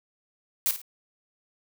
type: noise with echo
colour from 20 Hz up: blue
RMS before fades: -24 dBFS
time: 0.66-0.71 s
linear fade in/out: 0 ms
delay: 53 ms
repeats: 2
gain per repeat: -10 dB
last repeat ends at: 0.816 s
effects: none